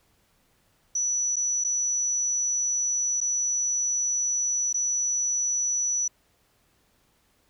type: tone with dropouts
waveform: sine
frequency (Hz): 5920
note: F#8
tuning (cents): 0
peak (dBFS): -23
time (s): 0.95-6.08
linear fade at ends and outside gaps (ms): 5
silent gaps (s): 1.359-1.365 / 1.64-1.646 / 3.205-3.212 / 4.729-4.742
effects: pink hiss -66 dBFS RMS until 7.49 s